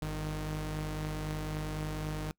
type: tone pair together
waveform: sawtooth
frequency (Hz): 50.04 / 154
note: G1 / D#3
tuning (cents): +36 / -17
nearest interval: octave + perfect fifth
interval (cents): 1947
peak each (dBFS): -34 / -32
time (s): 0.02-2.31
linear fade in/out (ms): 0
effects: noise-tail reverb RT60 0.1 s tail -25 dB re dry